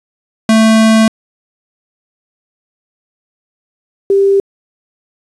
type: tone pair in turn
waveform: square / sine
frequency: 221.3 / 394.3 Hz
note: A3 / G4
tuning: +10 / +10 cents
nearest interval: minor seventh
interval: 1000 cents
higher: second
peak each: -6 dBFS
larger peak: neither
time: 0.49-1.08 / 4.1-4.4 s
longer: first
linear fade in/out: 2 ms
effects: resampled to 24000 Hz + 7-bit